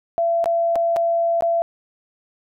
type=tone with dropouts; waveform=sine; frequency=675 Hz; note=E5; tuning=41 cents sharp; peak=-16 dBFS; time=0.18-1.62 s; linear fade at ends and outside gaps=0 ms; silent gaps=0.442-0.458 / 0.756-0.76 / 0.962-0.967 / 1.408-1.423 s; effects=none